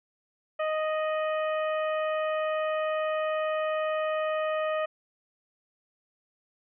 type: harmonic tone with a mistuned harmonic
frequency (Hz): 622.3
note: D#5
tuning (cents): 0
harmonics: 1 / 2 / 3 / 4 / 5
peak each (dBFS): -27 / -33 / -38 / -42 / -46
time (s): 0.59-4.86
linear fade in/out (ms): 10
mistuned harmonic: 5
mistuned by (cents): -56
effects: none